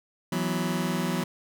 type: chord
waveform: sawtooth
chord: E suspended second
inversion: none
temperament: just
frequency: 164.81 / 185.42 / 247.2 Hz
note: E3 / F#3 / B3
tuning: 0 / +4 / +2 cents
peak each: -26 / -25 / -27 dBFS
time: 0.32-1.24 s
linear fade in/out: 5 ms
effects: none